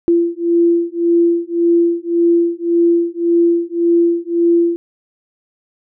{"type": "beating tone pair", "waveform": "sine", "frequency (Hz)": [339.9, 341.7], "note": ["F4", "F4"], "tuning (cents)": [-47, -38], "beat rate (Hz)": 1.8, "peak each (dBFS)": -14, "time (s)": [0.08, 4.76], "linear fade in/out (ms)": 0, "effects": []}